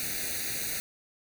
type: noise with comb filter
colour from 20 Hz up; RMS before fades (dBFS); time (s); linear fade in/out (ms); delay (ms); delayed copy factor
white; -33; 0-0.8; 0; 0.47; +0.9
effects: none